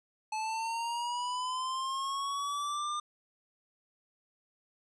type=linear sweep; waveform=square; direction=up; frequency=863 to 1207 Hz; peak=-33 dBFS; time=0.32-3 s; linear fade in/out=5 ms; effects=resampled to 22050 Hz